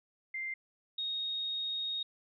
sine tone pair in turn, 2093 / 3734 Hz, C7 / A#7, 0 / +2 cents, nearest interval minor seventh, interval 1002 cents, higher second, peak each -35 / -33 dBFS, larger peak second, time 0.34-0.54 / 0.98-2.03 s, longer second, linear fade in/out 5 ms, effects none

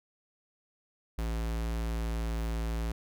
square tone, 56.2 Hz, A1, 37 cents sharp, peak -31 dBFS, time 1.18-2.92 s, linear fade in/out 5 ms, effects none

